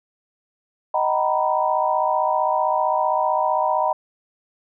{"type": "chord", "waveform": "sine", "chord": "B major seventh", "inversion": "first", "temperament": "equal with one note detuned", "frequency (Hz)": [622.3, 759.5, 932.3, 987.8], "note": ["D#5", "F#5", "A#5", "B5"], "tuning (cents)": [0, 45, 0, 0], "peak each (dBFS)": -23, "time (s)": [0.94, 3.93], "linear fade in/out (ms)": 5, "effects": []}